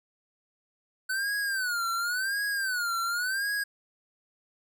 square tone with vibrato, 1501 Hz, F#6, 24 cents sharp, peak -28 dBFS, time 1.09-3.64 s, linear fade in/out 10 ms, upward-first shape sine, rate 0.92 Hz, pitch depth 170 cents each way, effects none

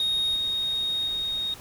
sine tone with level steps, 3729 Hz, A#7, in tune, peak -20 / -23 / -25 dBFS, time 0-1.54 s, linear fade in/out 2 ms, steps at 0.35 / 1.07 s, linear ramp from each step 10 ms, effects tanh soft clip ceiling -21 dBFS + pink hiss -45 dBFS RMS until 1.6 s

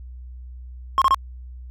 triangle tone bursts, 1074 Hz, C6, 45 cents sharp, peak -11 dBFS, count 3, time 0.98-1.145 s, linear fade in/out 0 ms, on 37 ms, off 27 ms, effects added 62 Hz sine -35 dBFS peak until 1.7 s

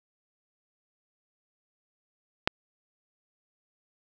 click, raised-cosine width 0.3 ms, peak -5 dBFS, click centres 2.475 s, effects none

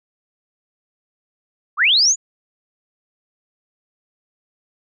sine linear sweep, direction up, 1015 to 7040 Hz, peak -11 dBFS, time 1.77-2.16 s, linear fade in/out 50 ms, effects none

